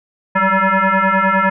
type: tone with frequency modulation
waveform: sine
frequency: 196.4 Hz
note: G3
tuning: 4 cents sharp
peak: -11 dBFS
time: 0.35-1.5 s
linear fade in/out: 10 ms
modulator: 383 Hz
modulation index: 4.5
effects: none